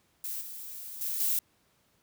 violet noise with level steps, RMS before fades -36 / -42 / -33 / -28 dBFS, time 0.24-1.39 s, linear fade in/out 2 ms, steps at 0.41 / 1.01 / 1.2 s, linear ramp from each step 2 ms, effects pink hiss -69 dBFS RMS until 2.02 s + high-pass 60 Hz 12 dB/octave

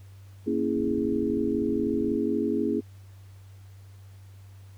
sine chord, A# half-diminished seventh, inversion none, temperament equal, 233.1 / 277.2 / 329.6 / 415.3 Hz, A#3 / C#4 / E4 / G#4, 0 / 0 / 0 / 0 cents, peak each -29 dBFS, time 0.46-2.81 s, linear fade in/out 20 ms
click train, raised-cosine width 5 ms, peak -30 dBFS, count 40, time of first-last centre 0.77-2.153 s, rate 28.2 Hz
effects added 97 Hz sine -45 dBFS peak until 4.77 s + pink hiss -61 dBFS RMS until 4.77 s

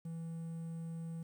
triangle tone, 164.81 Hz, E3, in tune, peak -38 dBFS, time 0.05-1.23 s, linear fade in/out 5 ms, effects 11-bit

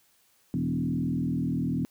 sine tone with frequency modulation, 207.7 Hz, G#3, in tune, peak -25 dBFS, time 0.54-1.85 s, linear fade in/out 0 ms, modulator 40.5 Hz, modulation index 2, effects white hiss -65 dBFS RMS until 1.9 s

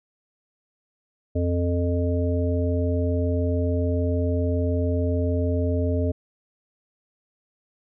harmonic tone, 87.31 Hz, F2, in tune, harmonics 1 / 3 / 5 / 7, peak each -22 / -27 / -29 / -30 dBFS, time 1.35-6.12 s, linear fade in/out 10 ms, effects none

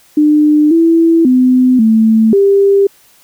sine tone with pitch steps, 300.5 / 330.6 / 254.2 / 221.5 / 396.9 Hz, D4 / E4 / C4 / A3 / G4, +40 / +5 / -50 / +12 / +22 cents, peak -5 dBFS, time 0.17-2.87 s, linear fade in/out 5 ms, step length 540 ms, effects white hiss -47 dBFS RMS until 3.23 s

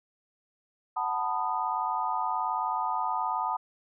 sine chord, B dominant seventh, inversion second, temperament just, 740.8 / 889 / 987.8 / 1234.7 Hz, F#5 / A5 / B5 / D#6, +2 / +18 / 0 / -14 cents, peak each -34 / -31 / -32 / -33 dBFS, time 0.96-3.57 s, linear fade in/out 10 ms, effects none

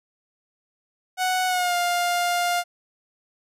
sawtooth tone with pitch glide, 740 to 703.3 Hz, F#5 to F5, 0 to +12 cents, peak -17 dBFS, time 1.17-2.64 s, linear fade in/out 50 ms, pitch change -88 cents, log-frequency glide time 1.47-1.75 s, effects resampled to 32000 Hz

